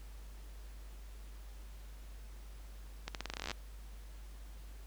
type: accelerating click train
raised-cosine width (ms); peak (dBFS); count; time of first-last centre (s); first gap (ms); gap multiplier
0.2; -21; 16; 3.08-3.515; 68; 0.86
effects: added 50 Hz sine -47 dBFS peak until 4.86 s + pink hiss -61 dBFS RMS until 4.86 s